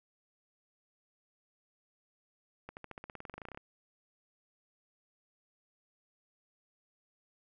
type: accelerating click train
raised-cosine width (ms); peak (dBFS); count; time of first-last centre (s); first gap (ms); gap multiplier
0.5; -29; 19; 2.69-3.574; 79; 0.94
effects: none